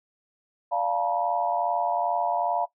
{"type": "chord", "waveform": "sine", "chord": "B half-diminished seventh", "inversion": "first", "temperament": "equal with one note detuned", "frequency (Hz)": [587.3, 698.5, 880, 962.4], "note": ["D5", "F5", "A5", "B5"], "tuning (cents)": [0, 0, 0, -45], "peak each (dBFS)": [-32, -26, -30, -28], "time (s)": [0.71, 2.66], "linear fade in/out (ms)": 20, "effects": ["noise-tail reverb RT60 0.1 s tail -17 dB re dry"]}